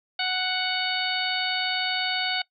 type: harmonic tone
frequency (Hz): 741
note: F#5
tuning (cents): +2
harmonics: 1 / 2 / 3 / 4 / 5 / 6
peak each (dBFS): -31 / -31 / -31 / -31 / -31 / -31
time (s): 0.19-2.42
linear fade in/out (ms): 5
effects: noise-tail reverb RT60 0.1 s tail -22 dB re dry